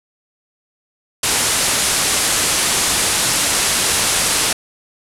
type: low-pass noise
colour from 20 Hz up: white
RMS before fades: -17 dBFS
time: 1.23-4.53 s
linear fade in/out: 5 ms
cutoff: 11000 Hz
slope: 48 dB/octave
effects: none